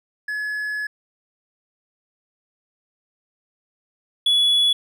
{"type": "tone pair in turn", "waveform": "triangle", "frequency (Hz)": [1700, 3400], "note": ["G#6", "G#7"], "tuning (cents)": [40, 40], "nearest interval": "octave", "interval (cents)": 1200, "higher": "second", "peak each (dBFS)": [-22, -13], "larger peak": "second", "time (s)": [[0.28, 0.87], [4.26, 4.73]], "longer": "first", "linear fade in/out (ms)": 5, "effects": []}